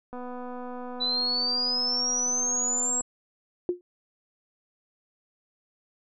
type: click train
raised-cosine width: 1 ms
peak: -26 dBFS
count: 715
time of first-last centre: 0.13-3.009 s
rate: 248 Hz
type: exponential sweep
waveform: sine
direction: up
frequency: 3951 to 7700 Hz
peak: -24 dBFS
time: 1-3.02 s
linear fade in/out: 20 ms
type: tone with exponential decay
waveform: sine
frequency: 355.5 Hz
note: F4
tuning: 31 cents sharp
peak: -19 dBFS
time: 3.69-3.81 s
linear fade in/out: 1 ms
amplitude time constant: 26 ms
effects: none